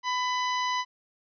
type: harmonic tone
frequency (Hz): 999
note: B5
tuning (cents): +20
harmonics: 1 / 2 / 3 / 4 / 5 / 6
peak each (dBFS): -27 / -33 / -37 / -39 / -41 / -43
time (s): 0.03-0.85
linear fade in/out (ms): 50
effects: none